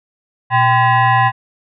sine tone with frequency modulation, 120.6 Hz, B2, 41 cents flat, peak -9 dBFS, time 0.5-1.32 s, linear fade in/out 50 ms, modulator 903 Hz, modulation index 1.7, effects none

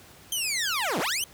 15% pulse linear two-way sweep, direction down then up, 3180 to 140 to 3180 Hz, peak -19 dBFS, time 0.32-1.24 s, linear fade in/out 2 ms, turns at 0.99 s, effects pink hiss -51 dBFS RMS until 1.33 s + high-pass 60 Hz 12 dB/octave

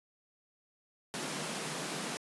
pink high-pass noise, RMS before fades -38 dBFS, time 1.14-2.17 s, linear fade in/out 0 ms, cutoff 140 Hz, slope 96 dB/octave, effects resampled to 24000 Hz

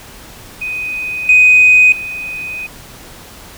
sine tone with level steps, 2500 Hz, D#7, 8 cents sharp, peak -18 / -3 / -21 dBFS, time 0.61-2.67 s, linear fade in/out 10 ms, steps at 1.29 / 1.92 s, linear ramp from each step 2 ms, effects tanh soft clip ceiling 0 dBFS + pink hiss -36 dBFS RMS until 3.57 s

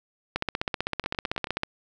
two click trains, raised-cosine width 0.3 ms, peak -10 / -20 dBFS, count 21 / 5, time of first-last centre 0.36-1.634 / 1.04-1.471 s, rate 15.7 / 9.28 Hz, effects none

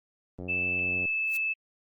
click train, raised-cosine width 2 ms, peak -26 dBFS, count 61, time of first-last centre 0.39-1.054 s, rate 90.4 Hz
sine tone with pitch glide, 2634 to 2619 Hz, E7 to E7, -2 to -12 cents, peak -26 dBFS, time 0.48-1.54 s, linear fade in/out 20 ms, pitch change -10 cents, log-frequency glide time 0.71-1.06 s
blue noise with exponential growth, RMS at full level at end -36 dBFS, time 1.24-1.37 s, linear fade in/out 5 ms, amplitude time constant 28 ms
effects Opus 24 kbps

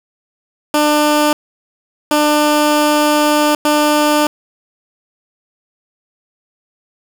15% pulse tone bursts at uneven times, 298.6 Hz, D4, 29 cents sharp, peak -4 dBFS, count 3, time 0.74-1.33 / 2.11-3.55 / 3.65-4.27 s, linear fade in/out 2 ms, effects 7-bit

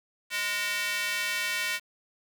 square tone with high-pass filter, 206.1 Hz, G#3, 13 cents flat, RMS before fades -30 dBFS, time 0.3-1.8 s, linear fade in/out 50 ms, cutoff 2000 Hz, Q 2, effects 8-bit

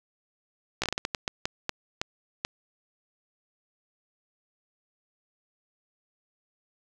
slowing click train, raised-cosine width 0.2 ms, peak -10 dBFS, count 13, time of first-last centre 0.82-2.449 s, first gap 16 ms, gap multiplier 1.35, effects none

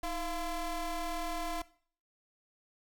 30% pulse ring-modulated tone, 336.8 Hz, E4, 37 cents sharp, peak -28 dBFS, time 0.03-1.62 s, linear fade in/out 5 ms, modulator 356 Hz, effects noise-tail reverb RT60 0.5 s tail -19 dB re dry

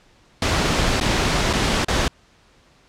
pink noise with dropouts, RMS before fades -19 dBFS, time 0.42-2.08 s, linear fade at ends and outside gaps 2 ms, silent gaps 1.001-1.01 / 1.53-1.534 / 1.847-1.883 s, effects pink hiss -55 dBFS RMS until 2.88 s + low-pass 6000 Hz 12 dB/octave

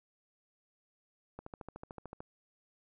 click train, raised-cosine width 1 ms, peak -30 dBFS, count 12, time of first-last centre 1.39-2.205 s, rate 13.5 Hz, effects none

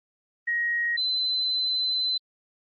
sine tone pair in turn, 1887 / 4044 Hz, A#6 / B7, +21 / +40 cents, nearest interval octave + minor second, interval 1319 cents, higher second, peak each -23 dBFS, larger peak neither, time 0.47-0.97 / 0.97-2.18 s, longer second, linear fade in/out 10 ms, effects Opus 32 kbps

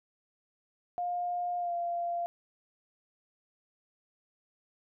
sine tone with pitch glide, 708 to 691.4 Hz, F5 to F5, +23 to -18 cents, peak -30 dBFS, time 0.98-2.26 s, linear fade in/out 0 ms, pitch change -41 cents, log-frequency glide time 1.58-1.73 s, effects none

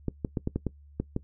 clicks, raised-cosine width 3 ms, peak -15 dBFS, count 8, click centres 0.083 / 0.248 / 0.372 / 0.474 / 0.56 / 0.667 / 1 / 1.164 s, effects noise-tail reverb RT60 0.1 s tail -20 dB re dry + added 72 Hz sine -50 dBFS peak until 1.23 s

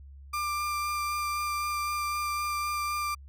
35% pulse tone with vibrato, 1189 Hz, D6, 21 cents sharp, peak -27 dBFS, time 0.33-3.15 s, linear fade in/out 10 ms, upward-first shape sine, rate 3.9 Hz, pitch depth 10 cents each way, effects added 69 Hz sine -45 dBFS peak until 3.28 s

